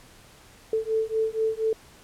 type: beating tone pair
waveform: sine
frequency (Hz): 440 / 444.2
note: A4 / A4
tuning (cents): 0 / +16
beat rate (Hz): 4.2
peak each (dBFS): -26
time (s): 0.73-1.73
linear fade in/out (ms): 2
effects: pink hiss -52 dBFS RMS until 2.03 s + low-pass 12000 Hz 12 dB/octave